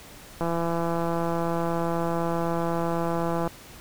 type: click train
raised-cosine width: 1 ms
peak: -14 dBFS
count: 516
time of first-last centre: 0.41-3.475 s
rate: 168 Hz
effects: pink hiss -46 dBFS RMS until 3.8 s